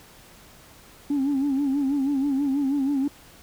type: tone with vibrato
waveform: sine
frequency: 277.2 Hz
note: C#4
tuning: in tune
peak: -19 dBFS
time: 1.1-3.08 s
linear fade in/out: 5 ms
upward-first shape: sine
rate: 6.2 Hz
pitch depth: 86 cents each way
effects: tanh soft clip ceiling -18 dBFS + pink hiss -50 dBFS RMS until 3.42 s